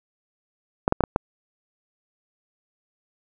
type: clicks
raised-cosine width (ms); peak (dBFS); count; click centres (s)
1; -4; 5; 0.879 / 0.924 / 1.007 / 1.038 / 1.161
effects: none